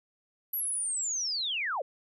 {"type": "linear sweep", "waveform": "sine", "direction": "down", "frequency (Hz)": [11900, 466.2], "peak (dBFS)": -29, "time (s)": [0.53, 1.82], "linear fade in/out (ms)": 5, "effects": []}